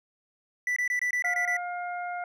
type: tone bursts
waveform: triangle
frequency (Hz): 1975.5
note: B6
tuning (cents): 0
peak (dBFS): -23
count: 8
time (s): 0.67-1.568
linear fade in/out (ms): 2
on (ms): 93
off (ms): 22
type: harmonic tone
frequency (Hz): 709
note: F5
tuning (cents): +26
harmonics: 1 / 2 / 3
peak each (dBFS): -32 / -38 / -42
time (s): 1.24-2.24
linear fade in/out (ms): 2
effects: none